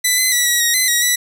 10% pulse tone with pitch steps, 1995 / 2035 / 1951 / 1922 / 1885 / 2031 / 1905 / 1963 Hz, B6 / C7 / B6 / B6 / A#6 / B6 / A#6 / B6, +17 / -49 / -22 / -48 / +19 / +48 / +37 / -11 cents, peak -4 dBFS, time 0.04-1.16 s, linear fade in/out 10 ms, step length 140 ms, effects none

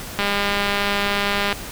click train, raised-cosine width 0.3 ms, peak -5 dBFS, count 271, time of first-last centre 0.19-1.527 s, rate 202 Hz, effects pink hiss -33 dBFS RMS until 1.71 s

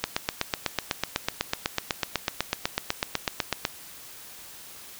click train, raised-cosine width 0.2 ms, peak -6 dBFS, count 30, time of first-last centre 0.04-3.651 s, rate 8.03 Hz, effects white hiss -45 dBFS RMS until 4.99 s

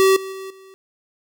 square tone with level steps, 383.6 Hz, G4, 37 cents flat, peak -12 / -29 / -31 / -43 dBFS, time 0-0.74 s, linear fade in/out 0 ms, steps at 0.16 / 0.32 / 0.5 s, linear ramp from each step 5 ms, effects none

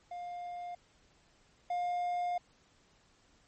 triangle tone pair in turn, 706 / 708.8 Hz, F5 / F5, +19 / +25 cents, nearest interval unison, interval 6 cents, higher second, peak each -37 / -29 dBFS, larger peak second, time 0.11-0.75 / 1.7-2.38 s, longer second, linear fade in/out 5 ms, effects pink hiss -67 dBFS RMS until 3.47 s + MP3 32 kbps

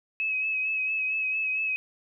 sine tone with vibrato, 2566 Hz, E7, 47 cents flat, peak -25 dBFS, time 0.2-1.76 s, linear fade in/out 0 ms, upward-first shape sine, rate 4.4 Hz, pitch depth 31 cents each way, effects none

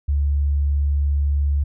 sine tone, 71.5 Hz, D2, 46 cents flat, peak -16 dBFS, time 0.08-1.64 s, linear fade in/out 10 ms, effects none

